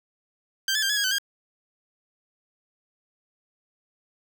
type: tone with pitch steps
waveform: 15% pulse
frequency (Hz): 1574 / 1721 / 1588 / 1690 / 1642 / 1520 / 1615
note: G6 / A6 / G6 / G#6 / G#6 / F#6 / G#6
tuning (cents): +7 / -39 / +22 / +30 / -20 / +46 / -49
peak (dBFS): -16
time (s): 0.68-1.184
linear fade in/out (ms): 2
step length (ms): 72
effects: none